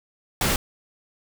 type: noise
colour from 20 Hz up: pink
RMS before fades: -22 dBFS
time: 0.41-0.56 s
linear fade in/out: 2 ms
effects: none